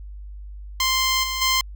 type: tone with level steps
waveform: 10% pulse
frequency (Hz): 1046.5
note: C6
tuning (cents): 0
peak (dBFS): -10 / -16 / -9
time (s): 0.8-1.61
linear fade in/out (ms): 2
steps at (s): 1.23 / 1.41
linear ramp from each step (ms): 10
effects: added 50 Hz sine -34 dBFS peak until 1.75 s